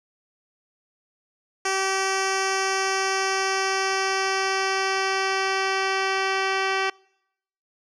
10% pulse tone with low-pass filter sweep, 384.9 Hz, G4, 32 cents flat, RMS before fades -24 dBFS, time 1.65-6.9 s, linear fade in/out 5 ms, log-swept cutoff 6900 to 4000 Hz, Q 1.8, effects noise-tail reverb RT60 0.8 s tail -26 dB re dry

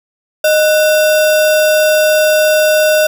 sine tone with sample-and-hold, 617 Hz, D#5, 15 cents flat, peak -7 dBFS, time 0.44-3.07 s, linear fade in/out 5 ms, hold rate 2100 Hz, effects none

